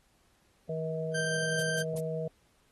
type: harmonic tone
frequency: 159.8 Hz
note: D#3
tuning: 47 cents sharp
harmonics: 1 / 3 / 4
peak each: -35 / -35 / -37 dBFS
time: 0.69-2.28 s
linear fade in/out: 5 ms
type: tone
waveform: 40% pulse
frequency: 1568 Hz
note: G6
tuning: in tune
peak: -31 dBFS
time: 1.14-1.83 s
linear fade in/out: 10 ms
type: noise bursts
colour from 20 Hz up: violet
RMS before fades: -38 dBFS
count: 3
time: 1.59-1.995 s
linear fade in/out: 5 ms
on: 35 ms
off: 150 ms
effects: pink hiss -69 dBFS RMS until 2.71 s + AAC 32 kbps